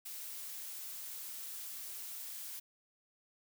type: noise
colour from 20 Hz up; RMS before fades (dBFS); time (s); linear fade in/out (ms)
blue; -45; 0.05-2.6; 10
effects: none